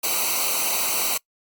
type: noise with comb filter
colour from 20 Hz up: white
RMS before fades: -23 dBFS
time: 0.03-1.18 s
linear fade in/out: 10 ms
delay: 0.58 ms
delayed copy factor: -1
effects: noise-tail reverb RT60 0.1 s tail -24 dB re dry + Opus 48 kbps